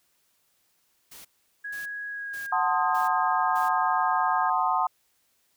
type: noise bursts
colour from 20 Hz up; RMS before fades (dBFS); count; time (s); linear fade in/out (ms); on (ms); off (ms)
white; -46; 5; 1.11-3.69; 10; 140; 470
type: tone with pitch glide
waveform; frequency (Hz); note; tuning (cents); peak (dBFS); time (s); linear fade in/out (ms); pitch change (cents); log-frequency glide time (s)
sine; 1661.2 to 1613.9; G#6 to G6; 0 to +50; -32; 1.64-4.5; 10; -50; 2.09-2.57
type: chord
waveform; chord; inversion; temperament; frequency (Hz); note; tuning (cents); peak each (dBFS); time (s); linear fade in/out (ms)
sine; F# diminished seventh; none; equal with one note detuned; 740 / 888.2 / 1046.5 / 1244.5; F#5 / A5 / C6 / Eb6; 0 / +16 / 0 / 0; -27 / -27 / -27 / -28; 2.52-4.87; 5
effects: white hiss -69 dBFS RMS until 5.56 s